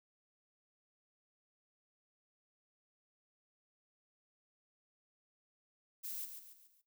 violet noise with echo, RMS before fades -43 dBFS, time 6.03-6.26 s, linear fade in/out 20 ms, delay 140 ms, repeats 4, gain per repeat -7 dB, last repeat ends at 6.82 s, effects noise-tail reverb RT60 0.2 s tail -17 dB re dry

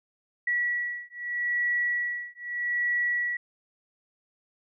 sine beating tone pair, 1936 / 1936.8 Hz, B6 / B6, -35 / -34 cents, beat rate 0.8 Hz, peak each -29 dBFS, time 0.47-3.37 s, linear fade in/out 5 ms, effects none

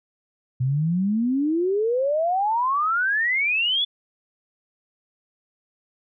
sine exponential sweep, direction up, 123.47 to 3488 Hz, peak -19 dBFS, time 0.6-3.85 s, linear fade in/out 10 ms, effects none

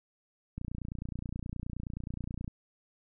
click train, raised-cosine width 5 ms, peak -25 dBFS, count 57, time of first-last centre 0.58-2.478 s, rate 29.5 Hz, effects none

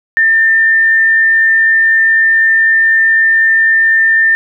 sine tone with frequency modulation, 1798 Hz, A6, 37 cents sharp, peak -6 dBFS, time 0.17-4.35 s, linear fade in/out 0 ms, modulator 65.2 Hz, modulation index 0.24, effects none

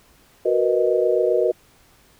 sine chord, B major seventh, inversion second, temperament equal, 370 / 466.2 / 493.9 / 622.3 Hz, F#4 / A#4 / B4 / D#5, 0 / 0 / 0 / 0 cents, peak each -21 / -21 / -22 / -22 dBFS, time 0.45-1.52 s, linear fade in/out 10 ms, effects pink hiss -55 dBFS RMS until 2.19 s

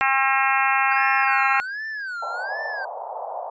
harmonic tone, 268.6 Hz, C4, 46 cents sharp, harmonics 3 / 4 / 5 / 6 / 7 / 8 / 9 / 10, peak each -23 / -24 / -25 / -26 / -26 / -27 / -28 / -28 dBFS, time 0.01-1.6 s, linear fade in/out 0 ms
triangle tone with vibrato, 1551 Hz, G6, 19 cents flat, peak -26 dBFS, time 0.91-2.85 s, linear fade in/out 5 ms, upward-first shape sine, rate 1.3 Hz, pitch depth 230 cents each way
white band-pass noise, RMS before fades -32 dBFS, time 2.22-3.5 s, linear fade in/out 5 ms, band 560 to 910 Hz, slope 48 dB/octave
effects resampled to 16000 Hz

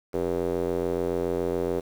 square tone with band-pass filter, 43.53 Hz, F1, 5 cents flat, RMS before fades -27 dBFS, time 0.13-1.81 s, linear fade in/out 20 ms, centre 440 Hz, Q 3.3, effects 8-bit

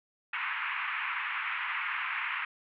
white band-pass noise, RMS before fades -34 dBFS, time 0.33-2.45 s, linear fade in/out 5 ms, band 970 to 2600 Hz, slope 48 dB/octave, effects none

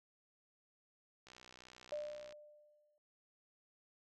click train, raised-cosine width 0.2 ms, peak -39 dBFS, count 67, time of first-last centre 1.27-2.324 s, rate 62.6 Hz
sine tone with exponential decay, 597 Hz, D5, 28 cents sharp, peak -37 dBFS, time 1.92-2.98 s, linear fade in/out 1 ms, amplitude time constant 230 ms
effects none

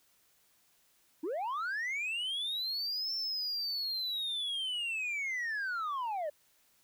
sine linear two-way sweep, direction up then down, 280.7 to 5400 to 569 Hz, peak -30 dBFS, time 1.23-6.3 s, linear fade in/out 10 ms, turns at 3.14 s, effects tanh soft clip ceiling -32 dBFS + white hiss -69 dBFS RMS until 6.83 s

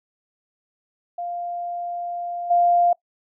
sine tone with level steps, 698.5 Hz, F5, in tune, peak -26 / -14 dBFS, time 1.18-2.93 s, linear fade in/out 5 ms, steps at 2.5 s, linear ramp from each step 10 ms, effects noise-tail reverb RT60 0.1 s tail -23 dB re dry

